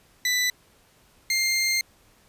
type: tone pair in turn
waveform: 20% pulse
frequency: 1987 / 2108 Hz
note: B6 / C7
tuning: +10 / +12 cents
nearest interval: minor second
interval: 102 cents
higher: second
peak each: -16 dBFS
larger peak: neither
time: 0.25-0.5 / 1.3-1.81 s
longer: second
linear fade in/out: 2 ms
effects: pink hiss -59 dBFS RMS until 2.28 s + resampled to 32000 Hz